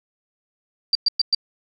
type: tone bursts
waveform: sine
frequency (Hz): 4699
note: D8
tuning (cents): 0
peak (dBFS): -14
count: 4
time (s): 0.93-1.348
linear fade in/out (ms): 2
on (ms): 22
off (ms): 110
effects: none